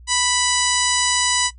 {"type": "harmonic tone", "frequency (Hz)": 987.8, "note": "B5", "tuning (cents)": 0, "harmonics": [1, 2, 3, 4, 5, 6, 7, 8, 9], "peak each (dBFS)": [-25, -25, -25, -25, -25, -25, -25, -25, -25], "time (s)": [0.07, 1.51], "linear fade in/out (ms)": 50, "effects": ["noise-tail reverb RT60 0.1 s tail -18 dB re dry", "added 60 Hz sine -40 dBFS peak until 1.58 s"]}